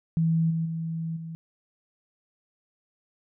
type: tone with level steps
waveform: sine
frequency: 163.4 Hz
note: E3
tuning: 15 cents flat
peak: -20 / -24 / -28 / -34 dBFS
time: 0.17-1.35 s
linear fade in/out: 0 ms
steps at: 0.5 / 0.65 / 1.16 s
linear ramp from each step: 10 ms
effects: none